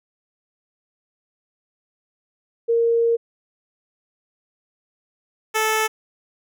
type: tone pair in turn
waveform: sine / 10% pulse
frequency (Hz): 464.1 / 437.1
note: A#4 / A4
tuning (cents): -8 / -11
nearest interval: minor second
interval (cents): 103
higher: first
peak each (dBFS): -15 / -10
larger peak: second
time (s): 2.68-3.17 / 5.54-5.88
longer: first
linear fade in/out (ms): 20
effects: none